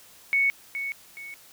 sine tone with echo, 2217 Hz, C#7, in tune, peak -19 dBFS, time 0.33-0.5 s, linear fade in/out 0 ms, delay 420 ms, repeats 2, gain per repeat -9 dB, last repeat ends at 1.34 s, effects white hiss -52 dBFS RMS until 1.52 s

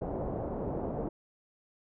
white low-pass noise, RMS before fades -35 dBFS, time 0.01-1.09 s, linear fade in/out 10 ms, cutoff 660 Hz, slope 24 dB/octave, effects none

